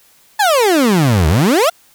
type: exponential two-way sweep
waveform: 30% pulse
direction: down then up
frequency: 887 to 73.42 to 725 Hz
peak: -7 dBFS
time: 0.39-1.7 s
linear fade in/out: 10 ms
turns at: 1.28 s
effects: white hiss -50 dBFS RMS until 1.94 s